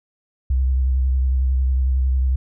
sine tone with vibrato, 64.9 Hz, C2, 13 cents flat, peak -15 dBFS, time 0.5-2.36 s, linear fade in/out 5 ms, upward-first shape triangle, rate 11 Hz, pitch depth 49 cents each way, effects none

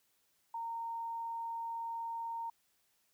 sine tone, 921 Hz, A#5, 21 cents flat, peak -37 dBFS, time 0.54-2.5 s, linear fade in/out 5 ms, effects white hiss -75 dBFS RMS until 3.13 s

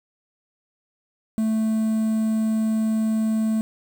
triangle tone with quantisation, 220 Hz, A3, in tune, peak -17 dBFS, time 1.38-3.61 s, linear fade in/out 0 ms, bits 7, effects none

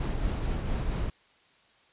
brown noise with tremolo, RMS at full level -28 dBFS, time 0-1.1 s, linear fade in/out 2 ms, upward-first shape triangle, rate 4.4 Hz, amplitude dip 35%, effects white hiss -62 dBFS RMS until 1.92 s + resampled to 8000 Hz

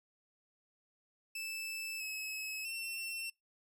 sawtooth tone with pitch steps, 2635 / 2574 / 2702 Hz, E7 / E7 / E7, -1 / -42 / +42 cents, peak -36 dBFS, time 1.35-3.3 s, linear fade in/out 5 ms, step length 650 ms, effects noise-tail reverb RT60 0.2 s tail -26 dB re dry

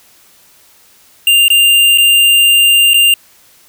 square tone with dropouts, 2794 Hz, F7, in tune, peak -6 dBFS, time 1.27-3.14 s, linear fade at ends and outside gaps 2 ms, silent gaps 1.482-1.502 / 1.976-1.982 / 2.935-2.942 s, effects white hiss -46 dBFS RMS until 3.68 s

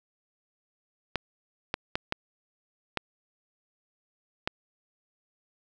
clicks, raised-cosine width 0.3 ms, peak -11 dBFS, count 6, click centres 1.157 / 1.741 / 1.955 / 2.124 / 2.973 / 4.475 s, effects none

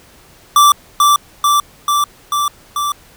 square tone with echo, 1168 Hz, D6, 10 cents flat, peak -6 dBFS, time 0.56-0.72 s, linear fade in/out 2 ms, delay 440 ms, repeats 5, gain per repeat -2 dB, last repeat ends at 2.92 s, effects pink hiss -45 dBFS RMS until 3.16 s

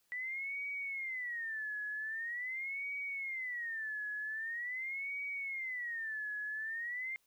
sine tone with vibrato, 1956 Hz, B6, 17 cents flat, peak -37 dBFS, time 0.12-7.16 s, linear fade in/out 0 ms, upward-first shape sine, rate 0.44 Hz, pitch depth 250 cents each way, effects white hiss -75 dBFS RMS until 7.26 s

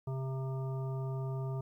harmonic tone, 132.6 Hz, C3, 23 cents sharp, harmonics 1 / 3 / 5 / 7 / 9, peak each -34 / -44 / -48 / -51 / -53 dBFS, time 0.07-1.61 s, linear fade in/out 5 ms, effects 12-bit

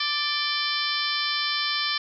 harmonic tone with a mistuned harmonic, 587.3 Hz, D5, in tune, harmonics 2 / 3 / 4 / 5 / 6 / 7 / 8 / 9, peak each -32 / -32 / -32 / -32 / -32 / -32 / -32 / -32 dBFS, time 0-1.98 s, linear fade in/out 5 ms, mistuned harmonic 5, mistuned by +77 cents, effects none

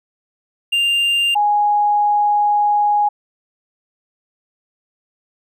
triangle / sine tone pair in turn, 2794 / 829.1 Hz, F7 / G#5, 0 / -3 cents, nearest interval octave + major sixth, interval 2103 cents, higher first, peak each -12 dBFS, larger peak neither, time 0.72-1.35 / 1.35-3.09 s, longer second, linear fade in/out 10 ms, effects none

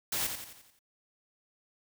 white noise with echo, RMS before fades -32 dBFS, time 0.12-0.27 s, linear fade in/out 5 ms, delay 87 ms, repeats 6, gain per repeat -6 dB, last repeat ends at 0.792 s, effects none

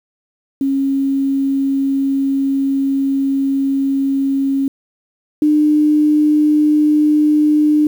sine tone pair in turn, 273.1 / 301.2 Hz, C#4 / D4, -26 / +44 cents, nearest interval major second, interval 170 cents, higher second, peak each -13 / -9 dBFS, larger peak second, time 0.61-4.68 / 5.42-7.87 s, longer first, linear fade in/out 2 ms, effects 7-bit

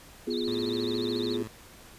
sine chord, F diminished, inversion second, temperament equal, 246.9 / 349.2 / 415.3 Hz, Cb4 / F4 / Ab4, 0 / 0 / 0 cents, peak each -32 dBFS, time 0.27-1.43 s, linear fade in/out 5 ms
sine tone with vibrato, 3951 Hz, B7, in tune, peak -36 dBFS, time 0.3-1.37 s, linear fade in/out 10 ms, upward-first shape sine, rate 14 Hz, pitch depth 180 cents each way
15% pulse tone, 110 Hz, A2, in tune, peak -32 dBFS, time 0.47-1.48 s, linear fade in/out 5 ms
effects pink hiss -51 dBFS RMS until 1.98 s + resampled to 32000 Hz

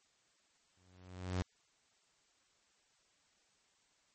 sawtooth tone with exponential growth, 91.5 Hz, F#2, 19 cents flat, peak -28 dBFS, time 0.77-1.42 s, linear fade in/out 0 ms, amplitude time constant 140 ms, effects white hiss -73 dBFS RMS until 4.14 s + MP3 32 kbps

